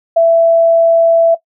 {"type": "tone", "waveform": "sine", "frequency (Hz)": 665, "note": "E5", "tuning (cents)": 15, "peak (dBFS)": -5, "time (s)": [0.16, 1.35], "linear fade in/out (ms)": 10, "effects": ["noise-tail reverb RT60 0.1 s tail -17 dB re dry"]}